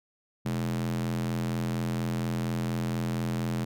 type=tone with high-pass filter; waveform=square; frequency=42.12 Hz; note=E1; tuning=38 cents sharp; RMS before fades=-30 dBFS; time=0.45-3.65 s; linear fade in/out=10 ms; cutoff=160 Hz; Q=5.4; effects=none